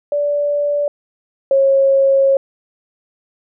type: tone pair in turn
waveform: sine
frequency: 581 / 544.4 Hz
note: D5 / C#5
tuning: -19 / -31 cents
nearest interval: minor second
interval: 112 cents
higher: first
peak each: -14 / -9 dBFS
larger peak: second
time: 0.12-0.88 / 1.51-2.37 s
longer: second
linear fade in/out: 2 ms
effects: none